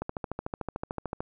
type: click train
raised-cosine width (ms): 1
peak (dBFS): -18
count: 17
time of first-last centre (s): 0.02-1.205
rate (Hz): 13.5
effects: none